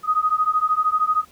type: beating tone pair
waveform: sine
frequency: 1244.5 / 1257.5 Hz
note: D#6 / D#6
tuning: 0 / +18 cents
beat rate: 13 Hz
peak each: -20 dBFS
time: 0.03-1.25 s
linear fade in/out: 50 ms
effects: pink hiss -52 dBFS RMS until 1.31 s + high-pass 60 Hz 12 dB/octave